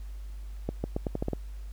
accelerating click train, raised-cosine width 2 ms, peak -16 dBFS, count 8, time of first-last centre 0.69-1.333 s, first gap 150 ms, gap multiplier 0.83, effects added 50 Hz sine -37 dBFS peak until 1.72 s + pink hiss -60 dBFS RMS until 1.72 s

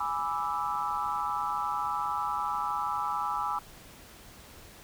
sine chord, E dominant seventh, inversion first, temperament equal, 830.6 / 987.8 / 1174.7 / 1318.5 Hz, G#5 / B5 / D6 / E6, 0 / 0 / 0 / 0 cents, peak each -34 dBFS, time 0-3.59 s, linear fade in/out 5 ms, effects pink hiss -51 dBFS RMS until 4.83 s

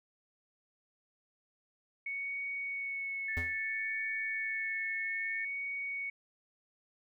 sine tone with vibrato, 2217 Hz, C#7, in tune, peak -35 dBFS, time 2.06-6.1 s, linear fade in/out 5 ms, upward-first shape sine, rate 0.61 Hz, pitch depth 15 cents each way
sine tone with pitch glide, 1767 to 1800 Hz, A6 to A6, +7 to +39 cents, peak -37 dBFS, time 3.28-5.45 s, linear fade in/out 5 ms, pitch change +32 cents, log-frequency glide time 4.48-5.13 s
square tone with exponential decay, 84.1 Hz, E2, 35 cents sharp, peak -32 dBFS, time 3.37-3.6 s, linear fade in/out 0 ms, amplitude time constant 48 ms
effects none

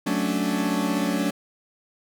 40% pulse chord, D major seventh, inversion first, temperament equal, 185 / 220 / 277.2 / 293.7 Hz, F#3 / A3 / C#4 / D4, 0 / 0 / 0 / 0 cents, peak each -27 dBFS, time 0.06-1.31 s, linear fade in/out 10 ms, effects none

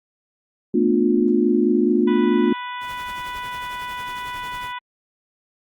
sine chord, B half-diminished seventh, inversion third, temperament just, 222.2 / 246.9 / 296.3 / 355.6 Hz, A3 / B3 / D4 / F4, +17 / 0 / +15 / +31 cents, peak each -20 / -21 / -21 / -19 dBFS, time 0.74-2.53 s, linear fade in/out 5 ms
harmonic tone, 493.9 Hz, B4, in tune, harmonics 2 / 3 / 4 / 5 / 6 / 7, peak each -29 / -37 / -36 / -41 / -42 / -41 dBFS, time 2.07-4.79 s, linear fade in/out 10 ms
pink noise with tremolo, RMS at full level -39 dBFS, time 2.8-4.73 s, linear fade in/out 50 ms, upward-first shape triangle, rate 11 Hz, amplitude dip 70%
effects Opus 48 kbps

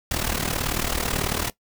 pink noise with amplitude modulation, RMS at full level -22 dBFS, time 0.11-1.5 s, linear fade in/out 2 ms, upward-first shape sine, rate 38.2 Hz, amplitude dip 80%, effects noise-tail reverb RT60 0.1 s tail -18 dB re dry

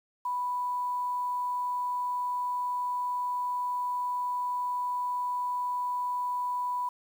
sine tone with quantisation, 987.8 Hz, B5, in tune, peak -28 dBFS, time 0.25-6.89 s, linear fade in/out 5 ms, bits 9, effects none

